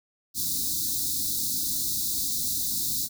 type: band-stop noise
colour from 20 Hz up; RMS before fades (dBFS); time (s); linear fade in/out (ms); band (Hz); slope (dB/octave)
white; -28; 0.34-3.09; 50; 330 to 3700; 96
effects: none